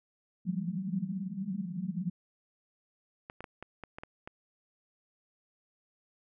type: band-pass noise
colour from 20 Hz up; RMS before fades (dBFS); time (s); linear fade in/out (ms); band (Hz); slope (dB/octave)
white; -35; 0.45-2.1; 5; 170 to 200; 96
type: clicks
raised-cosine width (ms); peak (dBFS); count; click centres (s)
0.5; -27; 8; 3.299 / 3.406 / 3.442 / 3.626 / 3.837 / 3.985 / 4.035 / 4.275
effects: none